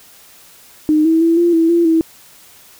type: tone with pitch steps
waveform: sine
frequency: 306.8 / 324 / 331.8 / 344.2 / 327.9 / 340.7 / 324.7 Hz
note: D#4 / E4 / E4 / F4 / E4 / F4 / E4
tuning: -24 / -30 / +11 / -25 / -9 / -43 / -26 cents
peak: -9 dBFS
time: 0.89-2.01 s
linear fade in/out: 0 ms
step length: 160 ms
effects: white hiss -44 dBFS RMS until 2.79 s